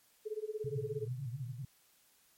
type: tone with tremolo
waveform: sine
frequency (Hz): 429.4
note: A4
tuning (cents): -42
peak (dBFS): -33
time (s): 0.25-1.08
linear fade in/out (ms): 20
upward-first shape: sine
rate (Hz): 17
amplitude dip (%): 95
type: band-pass noise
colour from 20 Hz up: pink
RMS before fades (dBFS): -41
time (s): 0.64-1.65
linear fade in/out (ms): 5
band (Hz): 120 to 140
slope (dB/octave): 96
effects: white hiss -68 dBFS RMS until 2.37 s + MP3 64 kbps